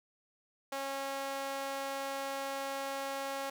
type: tone with high-pass filter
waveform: sawtooth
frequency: 273.6 Hz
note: C#4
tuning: 23 cents flat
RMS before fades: -38 dBFS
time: 0.72-3.5 s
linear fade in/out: 5 ms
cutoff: 630 Hz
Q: 1.5
effects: none